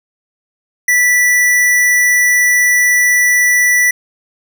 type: tone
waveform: square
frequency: 1966 Hz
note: B6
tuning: 8 cents flat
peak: -9 dBFS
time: 0.88-3.91 s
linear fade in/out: 5 ms
effects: none